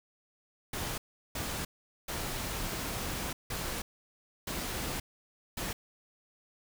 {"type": "noise bursts at uneven times", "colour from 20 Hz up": "pink", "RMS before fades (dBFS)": -36, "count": 6, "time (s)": [[0.73, 0.98], [1.35, 1.65], [2.08, 3.33], [3.5, 3.82], [4.47, 5], [5.57, 5.73]], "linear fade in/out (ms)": 5, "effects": []}